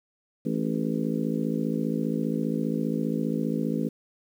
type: harmonic tone with a mistuned harmonic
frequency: 55 Hz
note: A1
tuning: in tune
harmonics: 3 / 4 / 5 / 6 / 7 / 8 / 9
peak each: -31 / -28 / -30 / -38 / -37 / -38 / -37 dBFS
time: 0.45-3.89 s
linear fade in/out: 10 ms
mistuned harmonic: 8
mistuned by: -40 cents
effects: 9-bit